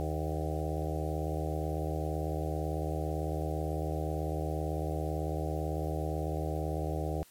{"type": "harmonic tone with a mistuned harmonic", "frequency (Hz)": 78, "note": "D#2", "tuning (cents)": 5, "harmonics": [1, 2, 4, 5, 6, 7, 8, 9, 10], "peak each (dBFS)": [-34, -37, -40, -41, -42, -42, -43, -44, -44], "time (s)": [0, 7.23], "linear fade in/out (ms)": 0, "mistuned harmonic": 9, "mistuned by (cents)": 25, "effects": ["white hiss -59 dBFS RMS until 7.3 s", "MP3 64 kbps"]}